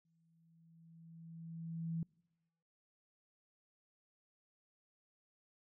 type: tone with exponential growth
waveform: sine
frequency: 164.81 Hz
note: E3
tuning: in tune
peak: -35 dBFS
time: 0.05-2.03 s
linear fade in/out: 2 ms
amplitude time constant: 430 ms
effects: noise-tail reverb RT60 1.0 s tail -26 dB re dry